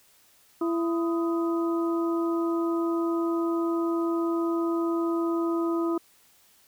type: harmonic tone with a mistuned harmonic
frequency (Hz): 335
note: E4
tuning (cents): +28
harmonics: 1 / 2 / 3 / 4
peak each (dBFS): -24 / -37 / -38 / -35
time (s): 0.61-5.98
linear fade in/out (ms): 5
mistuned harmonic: 4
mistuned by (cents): -120
effects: white hiss -60 dBFS RMS until 6.67 s